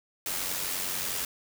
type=noise with amplitude modulation; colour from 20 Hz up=white; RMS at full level=-30 dBFS; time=0.26-1.25 s; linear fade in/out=2 ms; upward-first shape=sine; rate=91.1 Hz; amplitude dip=45%; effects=none